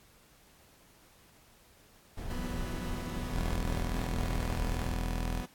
brown noise, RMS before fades -37 dBFS, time 2.17-4.94 s, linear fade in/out 10 ms
sawtooth chord, E suspended second, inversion none, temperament just, 164.81 / 185.42 / 247.2 Hz, E3 / F#3 / B3, 0 / +4 / +2 cents, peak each -42 / -40 / -37 dBFS, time 2.3-5.46 s, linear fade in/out 10 ms
sawtooth tone, 41.2 Hz, E1, in tune, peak -27 dBFS, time 3.3-5.44 s, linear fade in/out 50 ms
effects pink hiss -61 dBFS RMS until 5.54 s + AAC 64 kbps

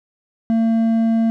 sine tone with hard clipping, 226.3 Hz, A3, 49 cents sharp, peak -15 dBFS, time 0.5-1.3 s, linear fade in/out 0 ms, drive 5 dB, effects none

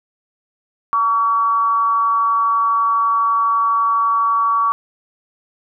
sine tone with frequency modulation, 1136 Hz, C#6, 42 cents sharp, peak -13 dBFS, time 0.93-4.72 s, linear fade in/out 0 ms, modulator 220 Hz, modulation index 0.37, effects none

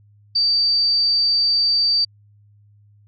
sine tone, 4634 Hz, D8, 24 cents flat, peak -14 dBFS, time 0.35-2.05 s, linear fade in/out 10 ms, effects added 103 Hz sine -49 dBFS peak until 3.07 s + MP3 32 kbps

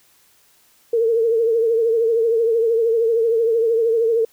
sine tone with vibrato, 456.6 Hz, A#4, 36 cents flat, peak -14 dBFS, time 0.93-4.25 s, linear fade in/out 5 ms, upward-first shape triangle, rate 13 Hz, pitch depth 72 cents each way, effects white hiss -56 dBFS RMS until 4.32 s

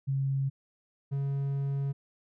sine / triangle tone pair in turn, 136.1 / 138.8 Hz, C#3 / C#3, -31 / +3 cents, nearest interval unison, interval 34 cents, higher second, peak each -26 dBFS, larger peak neither, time 0.07-0.5 / 1.11-1.93 s, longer second, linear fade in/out 20 ms, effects none

